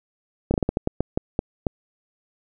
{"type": "slowing click train", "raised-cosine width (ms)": 2, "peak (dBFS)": -7, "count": 11, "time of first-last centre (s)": [0.51, 1.668], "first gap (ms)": 30, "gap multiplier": 1.28, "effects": []}